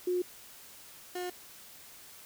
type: tone pair in turn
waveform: sine / 30% pulse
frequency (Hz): 359.6 / 359.6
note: F#4 / F#4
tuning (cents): -49 / -49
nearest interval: unison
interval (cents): 0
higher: neither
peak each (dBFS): -27 / -32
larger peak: first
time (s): 0.07-0.22 / 1.15-1.3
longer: neither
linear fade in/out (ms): 5
effects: white hiss -52 dBFS RMS until 2.25 s